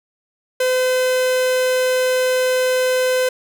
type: tone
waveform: 45% pulse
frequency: 510 Hz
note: C5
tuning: 44 cents flat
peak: -15 dBFS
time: 0.6-3.29 s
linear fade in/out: 5 ms
effects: none